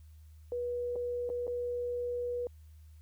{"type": "tone with dropouts", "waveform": "sine", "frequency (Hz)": 486.3, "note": "B4", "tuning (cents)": -27, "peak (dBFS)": -32, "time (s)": [0.52, 2.47], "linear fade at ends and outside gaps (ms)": 1, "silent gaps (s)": [[0.957, 0.961], [1.292, 1.3], [1.469, 1.478]], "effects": ["added 77 Hz sine -51 dBFS peak until 3.01 s", "white hiss -72 dBFS RMS until 3.01 s"]}